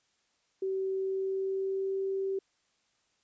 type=tone with pitch glide; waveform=sine; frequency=382.8 to 387 Hz; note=G4 to G4; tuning=-41 to -22 cents; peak=-29 dBFS; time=0.62-2.39 s; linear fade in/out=5 ms; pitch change=+19 cents; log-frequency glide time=0.92-2 s; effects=white hiss -73 dBFS RMS until 3.23 s + resampled to 16000 Hz